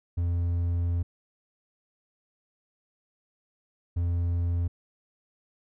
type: tone pair in turn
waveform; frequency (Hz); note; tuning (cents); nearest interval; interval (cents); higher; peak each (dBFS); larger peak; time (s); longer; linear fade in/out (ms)
triangle; 86.3 / 86.3; F2 / F2; -20 / -20; unison; 0; neither; -22; neither; 0.17-1.03 / 3.96-4.68; first; 10
effects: none